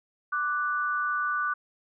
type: tone pair together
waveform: sine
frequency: 1174.7 / 1481.1 Hz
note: D6 / F#6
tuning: 0 / +1 cents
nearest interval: major third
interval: 401 cents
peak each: -28 dBFS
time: 0.32-1.54 s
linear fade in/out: 10 ms
effects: none